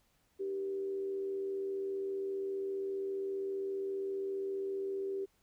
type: tone with frequency modulation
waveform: sine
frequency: 390 Hz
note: G4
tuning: 9 cents flat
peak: -34 dBFS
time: 0.39-5.26 s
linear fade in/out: 20 ms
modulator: 85 Hz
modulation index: 0.28
effects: pink hiss -73 dBFS RMS until 5.42 s